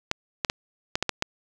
clicks, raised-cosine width 0.2 ms, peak -6 dBFS, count 7, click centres 0.114 / 0.448 / 0.499 / 0.955 / 1.026 / 1.093 / 1.224 s, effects none

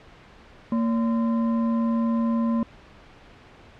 sine tone with frequency modulation, 230 Hz, A#3, 23 cents flat, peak -20 dBFS, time 0.72-2.63 s, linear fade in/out 2 ms, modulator 798 Hz, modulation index 0.41, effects pink hiss -49 dBFS RMS until 3.79 s + low-pass 3000 Hz 12 dB/octave

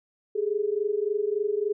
sine tone pair together, 402.3 / 425.8 Hz, G4 / G#4, +45 / +43 cents, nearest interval minor second, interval 98 cents, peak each -27 / -26 dBFS, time 0.35-1.73 s, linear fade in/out 10 ms, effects none

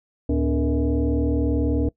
sine tone with frequency modulation, 110 Hz, A2, in tune, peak -18 dBFS, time 0.29-1.89 s, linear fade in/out 5 ms, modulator 181 Hz, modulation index 1.9, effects noise-tail reverb RT60 0.1 s tail -22 dB re dry

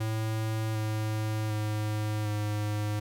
square tone with pitch steps, 110 / 108.36 / 106.75 / 105.15 Hz, A2 / A2 / G#2 / G#2, 0 / -26 / +48 / +22 cents, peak -29 dBFS, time 0-3 s, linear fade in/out 10 ms, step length 750 ms, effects none

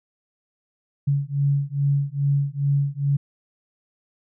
sine beating tone pair, 139.9 / 142.3 Hz, C#3 / C#3, +16 / +46 cents, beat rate 2.4 Hz, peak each -22 dBFS, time 1.07-3.17 s, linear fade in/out 10 ms, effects none

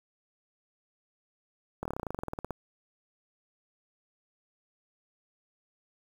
slowing click train, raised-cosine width 1 ms, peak -20 dBFS, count 18, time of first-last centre 1.83-2.507 s, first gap 24 ms, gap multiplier 1.06, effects 8-bit

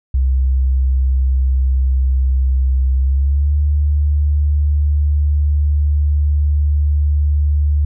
sine tone with pitch glide, 65.41 to 73.42 Hz, C2 to D2, 0 to 0 cents, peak -11 dBFS, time 0.14-7.85 s, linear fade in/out 5 ms, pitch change +200 cents, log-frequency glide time 2.96-3.54 s, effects none

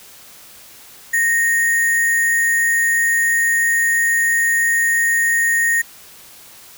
sine tone with sample-and-hold, 1857 Hz, A#6, 7 cents flat, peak -13 dBFS, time 1.13-5.82 s, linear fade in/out 10 ms, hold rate 8820 Hz, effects white hiss -42 dBFS RMS until 6.77 s

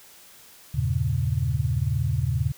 sine chord, E diminished seventh, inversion none, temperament equal with one note detuned, 80.62 / 98 / 116.54 / 138.59 Hz, E2 / G2 / Bb2 / Db3, -38 / 0 / 0 / 0 cents, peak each -28 / -29 / -26 / -26 dBFS, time 0.74-2.52 s, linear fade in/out 10 ms, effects white hiss -50 dBFS RMS until 2.57 s

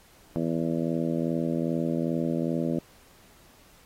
harmonic tone, 82.5 Hz, E2, 2 cents sharp, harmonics 2 / 3 / 4 / 5 / 6 / 7 / 8, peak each -30 / -29 / -31 / -38 / -36 / -35 / -42 dBFS, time 0.36-2.79 s, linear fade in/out 0 ms, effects pink hiss -57 dBFS RMS until 3.85 s + AAC 48 kbps

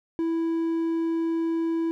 triangle tone, 329.6 Hz, E4, in tune, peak -21 dBFS, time 0.19-1.91 s, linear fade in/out 0 ms, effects none

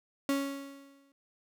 35% pulse tone with exponential decay, 277.2 Hz, C#4, in tune, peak -24 dBFS, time 0.29-1.12 s, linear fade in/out 1 ms, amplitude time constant 180 ms, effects none

